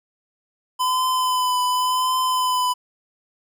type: tone with vibrato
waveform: square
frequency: 1011 Hz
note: B5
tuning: 40 cents sharp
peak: -19 dBFS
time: 0.79-2.74 s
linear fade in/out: 20 ms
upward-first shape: triangle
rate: 0.9 Hz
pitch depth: 25 cents each way
effects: none